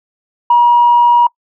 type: tone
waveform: sine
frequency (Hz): 957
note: A#5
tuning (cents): +45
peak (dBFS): -4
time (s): 0.5-1.27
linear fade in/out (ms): 5
effects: noise-tail reverb RT60 0.1 s tail -25 dB re dry + tanh soft clip ceiling -1 dBFS